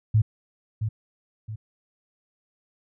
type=tone with echo; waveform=sine; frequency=108.7 Hz; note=A2; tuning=21 cents flat; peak=-15 dBFS; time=0.14-0.22 s; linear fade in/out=10 ms; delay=670 ms; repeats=2; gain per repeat=-8 dB; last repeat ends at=1.56 s; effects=none